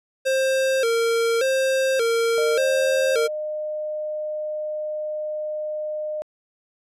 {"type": "tone with vibrato", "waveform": "square", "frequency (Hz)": 493.9, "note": "B4", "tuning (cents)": 0, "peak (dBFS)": -19, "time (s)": [0.25, 3.28], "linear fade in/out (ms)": 20, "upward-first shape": "square", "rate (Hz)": 0.86, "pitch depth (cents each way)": 120}
{"type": "tone", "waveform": "sine", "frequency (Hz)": 610, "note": "D#5", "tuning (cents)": -34, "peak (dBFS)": -25, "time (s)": [2.38, 6.22], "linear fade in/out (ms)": 0}
{"effects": ["low-pass 11000 Hz 12 dB/octave"]}